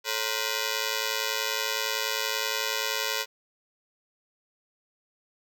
5% pulse ring-modulated tone, 493.9 Hz, B4, in tune, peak -12 dBFS, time 0.04-3.26 s, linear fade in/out 50 ms, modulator 55.3 Hz, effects none

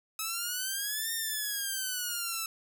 5% pulse exponential two-way sweep, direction up then down, 1285 to 1834 to 1311 Hz, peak -21 dBFS, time 0.19-2.46 s, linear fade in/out 2 ms, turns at 1.13 s, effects none

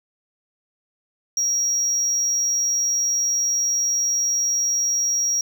sine tone, 5660 Hz, F8, 22 cents sharp, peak -16 dBFS, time 1.37-5.41 s, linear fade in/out 2 ms, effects tanh soft clip ceiling -17 dBFS + 8-bit

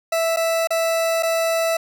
40% pulse tone with dropouts, 659 Hz, E5, 1 cent flat, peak -17 dBFS, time 0.12-1.77 s, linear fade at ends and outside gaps 5 ms, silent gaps 0.363-0.369 / 0.673-0.705 / 1.226-1.231 s, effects none

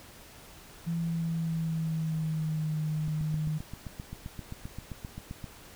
sine tone with pitch glide, 167.3 to 154.3 Hz, E3 to D#3, +26 to -14 cents, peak -28 dBFS, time 0.86-3.59 s, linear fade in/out 20 ms, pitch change -140 cents, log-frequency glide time 0.98-2.79 s
click train, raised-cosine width 5 ms, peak -26 dBFS, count 19, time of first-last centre 3.08-5.442 s, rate 7.62 Hz
effects pink hiss -51 dBFS RMS until 5.75 s

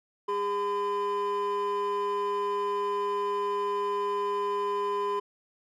triangle tone pair together, 406.4 / 1013 Hz, G#4 / B5, -38 / +44 cents, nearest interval octave + major third, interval 1582 cents, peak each -26 dBFS, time 0.28-5.2 s, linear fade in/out 10 ms, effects tanh soft clip ceiling -22 dBFS

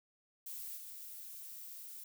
violet noise with level steps, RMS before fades -45 / -49 dBFS, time 0.46-2.04 s, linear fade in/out 5 ms, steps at 0.76 s, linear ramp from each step 20 ms, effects none

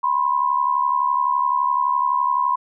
sine tone pair together, 987.8 / 1059.6 Hz, B5 / C6, 0 / +22 cents, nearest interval minor second, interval 122 cents, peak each -19 / -20 dBFS, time 0.03-2.56 s, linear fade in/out 10 ms, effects none

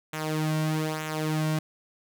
sawtooth tone with flanger, 155.7 Hz, D#3, 2 cents sharp, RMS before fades -28 dBFS, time 0.13-1.59 s, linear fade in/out 5 ms, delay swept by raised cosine 0.2 to 2.4 ms, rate 1.1 Hz, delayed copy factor -0.65, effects none

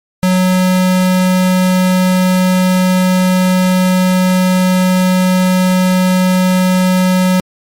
square tone, 184.2 Hz, F#3, 7 cents flat, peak -9 dBFS, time 0.23-7.4 s, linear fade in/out 0 ms, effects MP3 64 kbps

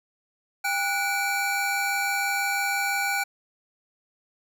square tone cluster, 799 / 1467 / 2311 Hz, G5 / F#6 / D7, +33 / -15 / -28 cents, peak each -29 dBFS, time 0.64-3.24 s, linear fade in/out 10 ms, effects none

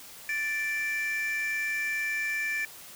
triangle tone pair together, 1759.8 / 2349 Hz, A6 / D7, 0 / 0 cents, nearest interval perfect fourth, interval 500 cents, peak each -28 dBFS, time 0.29-2.65 s, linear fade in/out 2 ms, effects tanh soft clip ceiling -22 dBFS + white hiss -47 dBFS RMS until 2.95 s

